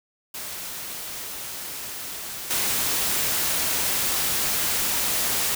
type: noise with level steps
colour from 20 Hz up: white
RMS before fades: -34 / -24 dBFS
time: 0.34-5.55 s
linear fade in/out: 5 ms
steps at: 2.5 s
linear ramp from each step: 10 ms
effects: none